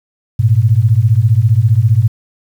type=beating tone pair; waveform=sine; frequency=103.83 / 118.83 Hz; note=G#2 / A#2; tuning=0 / +34 cents; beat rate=15 Hz; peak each=-10 dBFS; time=0.39-2.08 s; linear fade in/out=10 ms; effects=7-bit